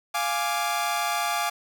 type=chord; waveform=sawtooth; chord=D diminished; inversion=first; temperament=equal; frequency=698.5 / 830.6 / 1174.7 Hz; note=F5 / Ab5 / D6; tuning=0 / 0 / 0 cents; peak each=-25 dBFS; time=0.14-1.5 s; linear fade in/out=10 ms; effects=8-bit